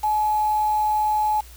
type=tone with quantisation; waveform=sine; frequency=851 Hz; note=G#5; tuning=42 cents sharp; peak=-18 dBFS; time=0.03-1.41 s; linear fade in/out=10 ms; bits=6; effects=added 60 Hz sine -42 dBFS peak until 1.56 s + white hiss -48 dBFS RMS until 1.56 s